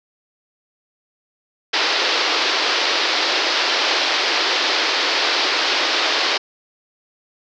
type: band-pass noise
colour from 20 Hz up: white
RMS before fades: -19 dBFS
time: 1.73-6.38 s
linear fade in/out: 10 ms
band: 300 to 5100 Hz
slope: 48 dB/octave
effects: none